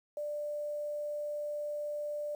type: tone with quantisation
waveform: sine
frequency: 591 Hz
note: D5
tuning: 11 cents sharp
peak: -34 dBFS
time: 0.17-2.35 s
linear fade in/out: 2 ms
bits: 10
effects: none